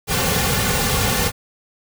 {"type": "noise with comb filter", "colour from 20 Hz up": "pink", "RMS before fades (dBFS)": -19, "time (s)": [0.07, 1.32], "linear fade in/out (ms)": 50, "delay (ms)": 3.1, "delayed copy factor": -0.9, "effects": []}